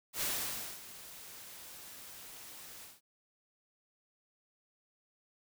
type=noise with ADSR envelope; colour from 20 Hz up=white; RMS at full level=-34 dBFS; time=0.13-3.01 s; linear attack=85 ms; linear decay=580 ms; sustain=-16 dB; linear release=180 ms; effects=none